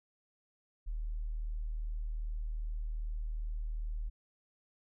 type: tone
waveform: sine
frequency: 38.73 Hz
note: D#1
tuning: 7 cents flat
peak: -34 dBFS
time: 0.86-4.1 s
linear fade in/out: 20 ms
effects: none

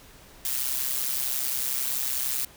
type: noise with amplitude modulation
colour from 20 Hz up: blue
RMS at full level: -25 dBFS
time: 0.45-2.45 s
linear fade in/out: 2 ms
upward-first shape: sine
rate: 131 Hz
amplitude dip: 70%
effects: pink hiss -51 dBFS RMS until 2.56 s

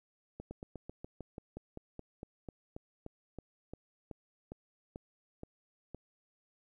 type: slowing click train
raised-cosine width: 2 ms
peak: -30 dBFS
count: 22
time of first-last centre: 0.4-5.947 s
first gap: 110 ms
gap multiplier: 1.08
effects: 12-bit

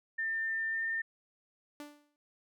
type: tone with pitch glide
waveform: sine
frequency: 1798 to 1809.5 Hz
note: A6 to A6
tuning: +37 to +48 cents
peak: -31 dBFS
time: 0.18-1.02 s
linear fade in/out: 10 ms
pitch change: +11 cents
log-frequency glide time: 0.64-0.85 s
type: tone with exponential decay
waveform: sawtooth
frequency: 293.7 Hz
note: D4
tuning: in tune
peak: -37 dBFS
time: 1.8-2.16 s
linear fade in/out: 1 ms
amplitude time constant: 77 ms
effects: none

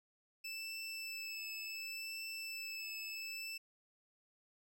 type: tone with vibrato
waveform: 25% pulse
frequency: 2637 Hz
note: E7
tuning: in tune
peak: -39 dBFS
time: 0.44-3.58 s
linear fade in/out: 10 ms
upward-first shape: triangle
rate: 0.69 Hz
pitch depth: 18 cents each way
effects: none

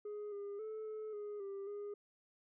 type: tone with pitch steps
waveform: sine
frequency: 417.1 / 404.4 / 435.5 / 432.2 / 415 / 394.9 / 410.2 Hz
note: G#4 / G#4 / A4 / A4 / G#4 / G4 / G#4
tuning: +7 / -46 / -18 / -31 / -1 / +13 / -21 cents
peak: -39 dBFS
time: 0.05-1.94 s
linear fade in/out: 5 ms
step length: 270 ms
effects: tanh soft clip ceiling -41 dBFS

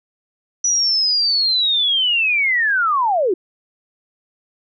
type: linear sweep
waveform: sine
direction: down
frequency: 5920 to 334.7 Hz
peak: -14 dBFS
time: 0.64-3.34 s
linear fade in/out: 5 ms
effects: none

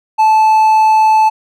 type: tone with hard clipping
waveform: triangle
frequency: 872 Hz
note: A5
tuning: 16 cents flat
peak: -7 dBFS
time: 0.18-1.3 s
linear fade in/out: 20 ms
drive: 6 dB
effects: none

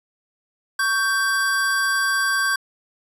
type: tone pair together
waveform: square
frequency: 1117.7 / 1568 Hz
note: C#6 / G6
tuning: +14 / 0 cents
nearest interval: tritone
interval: 586 cents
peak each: -26 / -20 dBFS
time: 0.79-2.56 s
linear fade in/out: 5 ms
effects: resampled to 32000 Hz

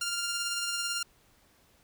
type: tone with tremolo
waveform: 10% pulse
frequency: 1396.9 Hz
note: F6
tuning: in tune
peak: -21 dBFS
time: 0.01-1.03 s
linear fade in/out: 5 ms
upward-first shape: sine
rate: 18 Hz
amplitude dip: 30%
effects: pink hiss -64 dBFS RMS until 1.83 s

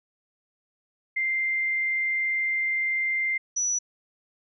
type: tone pair in turn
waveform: sine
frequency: 2093 / 5907 Hz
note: C7 / F#8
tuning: 0 / -4 cents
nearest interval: octave + tritone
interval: 1796 cents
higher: second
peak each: -23 dBFS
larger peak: neither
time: 1.16-3.38 / 3.56-3.79 s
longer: first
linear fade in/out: 10 ms
effects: none

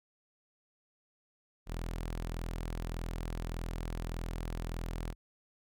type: tone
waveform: sawtooth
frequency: 41.69 Hz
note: E1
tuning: 20 cents sharp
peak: -32 dBFS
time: 1.66-5.15 s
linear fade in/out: 50 ms
effects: none

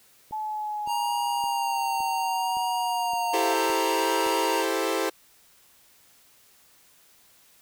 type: click train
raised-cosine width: 2 ms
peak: -33 dBFS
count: 8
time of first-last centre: 0.31-4.265 s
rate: 1.77 Hz
type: linear sweep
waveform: sine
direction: down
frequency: 865 to 698.5 Hz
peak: -28 dBFS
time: 0.32-3.54 s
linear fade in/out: 10 ms
type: tone with vibrato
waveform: square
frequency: 932.3 Hz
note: A#5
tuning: in tune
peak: -27 dBFS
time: 0.86-4.65 s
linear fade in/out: 50 ms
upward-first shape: sine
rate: 0.67 Hz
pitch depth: 21 cents each way
type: chord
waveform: sawtooth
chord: A minor seventh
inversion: second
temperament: equal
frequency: 329.6 / 392 / 440 / 523.3 Hz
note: E4 / G4 / A4 / C5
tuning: 0 / 0 / 0 / 0 cents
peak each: -26 dBFS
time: 3.33-5.1 s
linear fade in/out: 10 ms
effects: white hiss -58 dBFS RMS until 7.61 s

